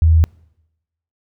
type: tone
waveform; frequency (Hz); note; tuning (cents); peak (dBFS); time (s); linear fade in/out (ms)
sine; 80.8; E2; -34; -8; 0.02-0.24; 0
effects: noise-tail reverb RT60 0.9 s tail -26 dB re dry